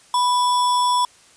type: tone with sample-and-hold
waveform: sine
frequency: 987 Hz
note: B5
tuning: 1 cent flat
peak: -15 dBFS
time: 0.14-1.05 s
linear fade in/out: 2 ms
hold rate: 4410 Hz
effects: white hiss -51 dBFS RMS until 1.36 s + resampled to 22050 Hz